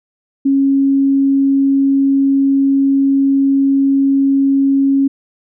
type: tone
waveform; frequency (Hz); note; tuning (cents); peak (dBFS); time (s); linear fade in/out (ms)
sine; 274.1; C#4; -19; -9; 0.45-5.08; 10
effects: none